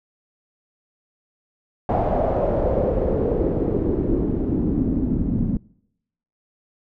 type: noise with low-pass filter sweep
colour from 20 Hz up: pink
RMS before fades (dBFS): -21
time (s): 1.89-5.57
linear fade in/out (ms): 2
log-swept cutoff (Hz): 730 to 220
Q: 3.5
effects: noise-tail reverb RT60 0.8 s tail -25 dB re dry